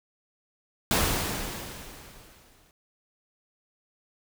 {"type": "noise with exponential decay", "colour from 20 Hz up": "pink", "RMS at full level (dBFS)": -22, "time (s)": [0.91, 2.71], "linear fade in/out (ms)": 1, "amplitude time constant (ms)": 390, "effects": []}